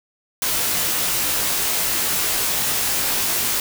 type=noise with comb filter; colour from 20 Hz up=white; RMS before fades=-21 dBFS; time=0.42-3.6 s; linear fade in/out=2 ms; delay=19 ms; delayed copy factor=-0.8; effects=none